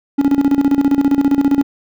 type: tone with tremolo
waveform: triangle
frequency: 280 Hz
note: C#4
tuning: 18 cents sharp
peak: -6 dBFS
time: 0.18-1.63 s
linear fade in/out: 10 ms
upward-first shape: square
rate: 15 Hz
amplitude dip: 75%
effects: none